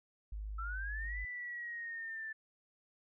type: tone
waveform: sine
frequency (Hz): 51.91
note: G#1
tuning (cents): 0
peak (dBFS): -39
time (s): 0.32-1.25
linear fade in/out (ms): 5
type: linear two-way sweep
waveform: sine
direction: up then down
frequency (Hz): 1309 to 2000 to 1758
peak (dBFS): -40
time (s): 0.58-2.33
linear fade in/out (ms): 10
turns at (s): 1.19
effects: none